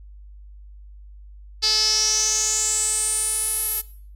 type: tone with band-pass filter sweep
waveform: sawtooth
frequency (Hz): 433.6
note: A4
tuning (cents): -25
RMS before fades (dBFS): -22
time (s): 1.62-3.82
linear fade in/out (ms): 20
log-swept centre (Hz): 4700 to 12000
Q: 8
effects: noise-tail reverb RT60 0.5 s tail -18 dB re dry + added 50 Hz sine -40 dBFS peak until 4.15 s